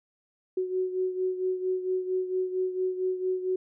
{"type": "beating tone pair", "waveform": "sine", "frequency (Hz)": [370, 374.4], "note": ["F#4", "F#4"], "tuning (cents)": [0, 20], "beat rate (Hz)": 4.4, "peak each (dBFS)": [-27, -33], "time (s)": [0.57, 3.56], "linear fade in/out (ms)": 5, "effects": []}